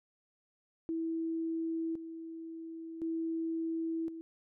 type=tone with tremolo; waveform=sine; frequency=327.1 Hz; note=E4; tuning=13 cents flat; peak=-32 dBFS; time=0.89-4.21 s; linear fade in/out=0 ms; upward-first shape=square; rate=0.47 Hz; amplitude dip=65%; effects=none